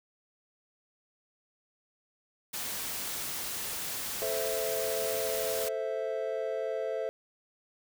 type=noise; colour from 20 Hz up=white; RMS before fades=-36 dBFS; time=2.53-5.69 s; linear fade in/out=10 ms
type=chord; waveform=triangle; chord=A minor; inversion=none; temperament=equal; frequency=440 / 523.3 / 659.3 Hz; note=A4 / C5 / E5; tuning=0 / 0 / 0 cents; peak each=-33 dBFS; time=4.22-7.09 s; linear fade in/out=0 ms
effects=none